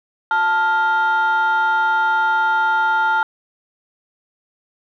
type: tone pair together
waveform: sine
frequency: 882 / 1400.1 Hz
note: A5 / F6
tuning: +4 / +4 cents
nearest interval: minor sixth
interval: 800 cents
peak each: -15 dBFS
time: 0.31-3.23 s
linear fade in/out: 2 ms
effects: tanh soft clip ceiling -11 dBFS